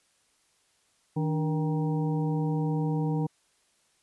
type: harmonic tone with a mistuned harmonic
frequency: 156.9 Hz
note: D#3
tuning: 15 cents sharp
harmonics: 1 / 2 / 3 / 5 / 6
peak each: -26 / -32 / -36 / -40 / -42 dBFS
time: 1.16-3.27 s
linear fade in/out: 10 ms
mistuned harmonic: 2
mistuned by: -100 cents
effects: white hiss -68 dBFS RMS until 4.02 s + resampled to 24000 Hz